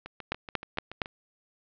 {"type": "two click trains", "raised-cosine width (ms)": 0.3, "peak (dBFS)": [-10, -23], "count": [4, 8], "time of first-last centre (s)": [[0.32, 1.018], [0.06, 1.059]], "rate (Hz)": [4.3, 7.01], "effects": ["low-pass 4000 Hz 12 dB/octave"]}